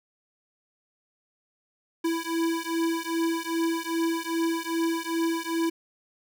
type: beating tone pair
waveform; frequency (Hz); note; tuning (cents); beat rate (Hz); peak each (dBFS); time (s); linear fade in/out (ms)
square; 329.6 / 332.1; E4 / E4; 0 / +13; 2.5; -29; 2.04-5.7; 10
effects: none